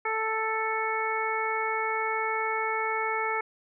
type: harmonic tone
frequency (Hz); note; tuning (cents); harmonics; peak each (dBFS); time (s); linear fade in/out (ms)
441.1; A4; +4; 1 / 2 / 3 / 4 / 5; -33 / -31 / -32 / -36 / -32; 0.05-3.41; 5
effects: none